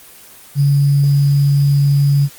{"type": "tone with sample-and-hold", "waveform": "sine", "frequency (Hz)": 141.5, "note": "C#3", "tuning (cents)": 36, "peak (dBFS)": -9, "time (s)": [0.55, 2.29], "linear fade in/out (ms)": 50, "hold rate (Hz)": 4900, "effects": ["white hiss -40 dBFS RMS until 2.38 s", "Opus 24 kbps"]}